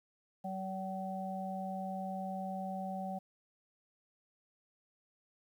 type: harmonic tone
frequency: 190 Hz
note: F#3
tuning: 46 cents sharp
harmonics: 1 / 3 / 4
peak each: -40 / -45 / -40 dBFS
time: 0.44-3.19 s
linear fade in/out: 10 ms
effects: 11-bit